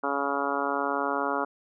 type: harmonic tone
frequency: 140.6 Hz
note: C#3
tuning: 25 cents sharp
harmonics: 2 / 3 / 4 / 5 / 6 / 7 / 8 / 9 / 10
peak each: -34 / -34 / -34 / -34 / -34 / -34 / -34 / -34 / -34 dBFS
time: 0.03-1.45 s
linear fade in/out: 10 ms
effects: none